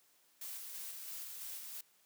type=noise with tremolo; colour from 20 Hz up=blue; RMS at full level=-45 dBFS; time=0.41-1.81 s; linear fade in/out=5 ms; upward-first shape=square; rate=3 Hz; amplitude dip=25%; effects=white hiss -70 dBFS RMS until 2.05 s + high-pass 150 Hz 12 dB/octave